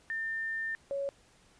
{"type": "tone pair in turn", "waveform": "sine", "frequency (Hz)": [1800, 556.3], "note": ["A6", "C#5"], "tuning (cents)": [39, 6], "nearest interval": "octave + minor sixth", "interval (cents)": 2033, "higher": "first", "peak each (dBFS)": [-32, -31], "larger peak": "second", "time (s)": [[0.1, 0.75], [0.91, 1.09]], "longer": "first", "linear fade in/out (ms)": 0, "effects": ["pink hiss -63 dBFS RMS until 1.59 s", "resampled to 22050 Hz"]}